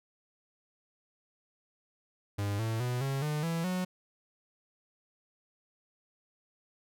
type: tone with pitch steps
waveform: 45% pulse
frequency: 101.6 / 112.08 / 123.65 / 136.41 / 150.48 / 166.01 / 183.13 Hz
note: G#2 / A2 / B2 / C#3 / D3 / E3 / F#3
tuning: -38 / +32 / +3 / -27 / +42 / +13 / -18 cents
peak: -30 dBFS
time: 2.38-3.85 s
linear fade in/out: 10 ms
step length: 210 ms
effects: none